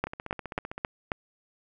two click trains, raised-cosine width 0.5 ms, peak -12 / -21 dBFS, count 5 / 12, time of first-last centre 0.04-1.118 / 0.07-0.78 s, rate 3.71 / 15.5 Hz, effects none

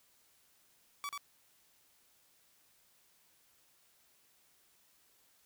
sawtooth tone with echo, 1144 Hz, D6, 46 cents flat, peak -34 dBFS, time 1.04-1.09 s, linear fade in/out 0 ms, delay 87 ms, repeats 1, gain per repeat -2 dB, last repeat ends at 1.177 s, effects white hiss -69 dBFS RMS until 5.45 s

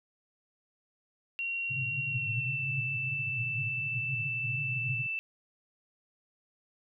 sine tone with pitch glide, 2745 to 2653 Hz, F7 to E7, -31 to +10 cents, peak -31 dBFS, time 1.39-5.19 s, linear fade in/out 0 ms, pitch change -59 cents, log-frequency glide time 2.06-2.7 s
white band-pass noise, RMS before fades -38 dBFS, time 1.69-5.07 s, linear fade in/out 10 ms, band 110 to 140 Hz, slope 96 dB/octave
effects none

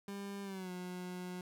30% pulse tone with pitch glide, 199.4 to 180.75 Hz, G3 to F#3, +30 to -40 cents, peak -39 dBFS, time 0.08-1.41 s, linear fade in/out 2 ms, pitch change -170 cents, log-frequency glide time 0.43-0.71 s, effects none

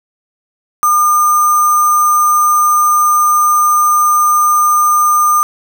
sine tone with sample-and-hold, 1207 Hz, D6, 47 cents sharp, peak -7 dBFS, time 0.83-5.43 s, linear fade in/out 0 ms, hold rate 7350 Hz, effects none

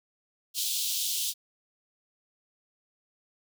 pink high-pass noise, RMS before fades -30 dBFS, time 0.54-1.34 s, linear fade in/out 50 ms, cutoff 3100 Hz, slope 48 dB/octave, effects none

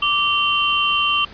sine tone cluster, 1173 / 2754 / 3108 Hz, D6 / F7 / G7, -2 / -25 / -16 cents, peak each -20 dBFS, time 0.02-1.25 s, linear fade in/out 5 ms, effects pink hiss -41 dBFS RMS until 1.33 s + resampled to 11025 Hz

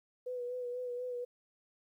sine tone with vibrato, 493.9 Hz, B4, in tune, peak -36 dBFS, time 0.26-1.25 s, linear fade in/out 10 ms, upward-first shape sine, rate 4.1 Hz, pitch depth 31 cents each way, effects 12-bit

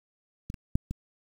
clicks, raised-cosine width 5 ms, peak -22 / -29 / -11 / -20 dBFS, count 4, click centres 0.501 / 0.542 / 0.755 / 0.91 s, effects 8-bit

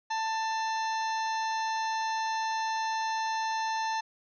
harmonic tone with a mistuned harmonic, 888 Hz, A5, 16 cents sharp, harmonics 1 / 2 / 3 / 4 / 5 / 6 / 7, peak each -29 / -37 / -44 / -46 / -44 / -46 / -46 dBFS, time 0.1-4.01 s, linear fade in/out 10 ms, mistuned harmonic 5, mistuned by -120 cents, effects none

